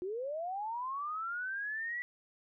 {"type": "linear sweep", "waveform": "sine", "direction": "up", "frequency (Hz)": [349.2, 1968], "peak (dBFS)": -35, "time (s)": [0.02, 2.02], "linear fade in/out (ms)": 0, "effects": []}